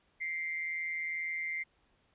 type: tone with amplitude modulation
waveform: sine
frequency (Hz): 2093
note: C7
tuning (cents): 0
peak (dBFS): -31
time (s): 0.2-1.64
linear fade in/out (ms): 20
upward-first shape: sine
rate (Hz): 162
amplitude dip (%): 55
effects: pink hiss -71 dBFS RMS until 2.14 s + resampled to 8000 Hz